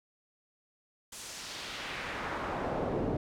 brown noise with band-pass filter sweep, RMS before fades -36 dBFS, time 1.12-3.17 s, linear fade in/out 5 ms, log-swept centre 8900 to 350 Hz, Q 1.1, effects none

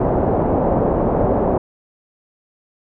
white low-pass noise, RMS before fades -17 dBFS, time 0-1.58 s, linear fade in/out 5 ms, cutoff 730 Hz, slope 24 dB/octave, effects none

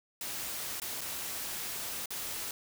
white noise with dropouts, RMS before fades -38 dBFS, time 0.21-2.51 s, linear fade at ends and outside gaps 2 ms, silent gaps 0.8-0.818 / 1.009-1.014 / 2.058-2.105 s, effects none

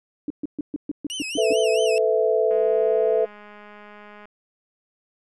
sine tone bursts, 293.7 Hz, D4, in tune, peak -23 dBFS, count 9, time 0.28-1.527 s, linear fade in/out 2 ms, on 23 ms, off 130 ms
sawtooth tone with vibrato, 2794 Hz, F7, in tune, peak -25 dBFS, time 1.1-1.98 s, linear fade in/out 0 ms, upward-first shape sine, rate 4.5 Hz, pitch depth 170 cents each way
sine chord, A suspended second, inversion none, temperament equal with one note detuned, 440 / 499.3 / 659.3 Hz, A4 / B4 / E5, 0 / +19 / 0 cents, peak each -20 / -23 / -22 dBFS, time 1.37-3.26 s, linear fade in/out 20 ms
click train, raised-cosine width 0.5 ms, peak -30 dBFS, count 364, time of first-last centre 2.51-4.255 s, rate 208 Hz
effects resampled to 24000 Hz

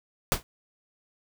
pink noise with exponential decay, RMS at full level -18 dBFS, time 0.32-0.43 s, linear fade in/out 0 ms, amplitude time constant 22 ms, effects none

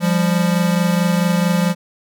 square tone pair together, 174.3 / 198.82 Hz, F3 / G3, -3 / +25 cents, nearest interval major second, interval 228 cents, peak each -16 / -20 dBFS, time 0-1.75 s, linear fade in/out 50 ms, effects none

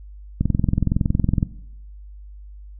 click train, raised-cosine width 5 ms, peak -6 dBFS, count 23, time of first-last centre 0.41-1.429 s, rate 21.6 Hz, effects noise-tail reverb RT60 0.8 s tail -17 dB re dry + added 50 Hz sine -37 dBFS peak until 2.79 s

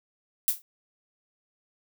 violet noise with exponential decay, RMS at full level -19 dBFS, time 0.48-0.62 s, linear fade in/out 0 ms, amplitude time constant 29 ms, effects none

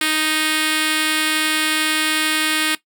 5% pulse tone with notch filter, 311.1 Hz, D#4, in tune, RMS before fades -19 dBFS, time 0.01-2.75 s, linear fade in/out 2 ms, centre 730 Hz, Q 0.63, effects noise-tail reverb RT60 0.1 s tail -17 dB re dry

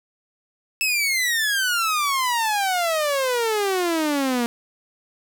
sawtooth exponential sweep, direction down, 2637 to 233.1 Hz, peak -16 dBFS, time 0.81-4.46 s, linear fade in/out 0 ms, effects none

